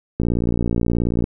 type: click train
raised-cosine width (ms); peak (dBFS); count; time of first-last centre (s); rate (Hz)
3; -7; 62; 0.2-1.241; 58.6
effects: none